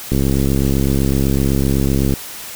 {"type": "click train", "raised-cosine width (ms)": 3, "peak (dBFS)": -4, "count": 138, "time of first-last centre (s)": [0.12, 2.138], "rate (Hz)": 67.9, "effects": ["white hiss -31 dBFS RMS until 2.55 s"]}